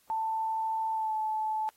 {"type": "tone with pitch glide", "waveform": "sine", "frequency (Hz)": [887, 868.7], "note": ["A5", "A5"], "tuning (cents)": [14, -22], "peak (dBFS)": -28, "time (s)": [0.1, 1.69], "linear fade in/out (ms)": 0, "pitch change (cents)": -36, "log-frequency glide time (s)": [0.92, 1.14], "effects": ["white hiss -66 dBFS RMS until 1.76 s", "AAC 48 kbps"]}